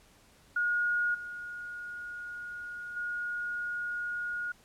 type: tone with level steps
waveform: sine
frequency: 1438 Hz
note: F#6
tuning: 50 cents flat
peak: -26 / -38 / -32 dBFS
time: 0.56-4.52 s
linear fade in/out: 5 ms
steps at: 1.14 / 2.96 s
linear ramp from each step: 10 ms
effects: pink hiss -61 dBFS RMS until 4.64 s + low-pass 12000 Hz 12 dB/octave